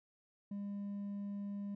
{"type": "tone with hard clipping", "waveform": "sine", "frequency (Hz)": 201.6, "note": "G3", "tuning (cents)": 49, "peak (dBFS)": -40, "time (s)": [0.51, 1.75], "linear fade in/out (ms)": 5, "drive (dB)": 2, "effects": []}